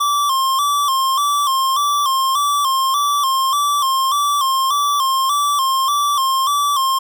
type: tone with vibrato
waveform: square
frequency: 1108.7 Hz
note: C#6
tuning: in tune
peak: -15 dBFS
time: 0-6.99 s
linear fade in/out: 10 ms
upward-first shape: square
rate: 1.7 Hz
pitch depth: 74 cents each way
effects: none